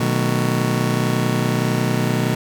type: chord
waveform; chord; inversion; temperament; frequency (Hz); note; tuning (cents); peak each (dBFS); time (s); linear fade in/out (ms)
30% pulse; B dominant seventh; none; just; 123.47 / 154.34 / 185.21 / 222.2; B2 / D#3 / F#3 / A3; 0 / -14 / +2 / +17; -18 / -21 / -22 / -22; 0-2.35; 5
effects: none